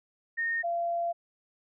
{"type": "tone pair in turn", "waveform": "sine", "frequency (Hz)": [1841, 685.2], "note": ["A#6", "F5"], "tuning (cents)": [-22, -33], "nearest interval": "octave + perfect fourth", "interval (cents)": 1711, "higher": "first", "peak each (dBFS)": -27, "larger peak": "neither", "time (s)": [[0.37, 0.63], [0.63, 1.13]], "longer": "second", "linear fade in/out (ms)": 20, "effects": []}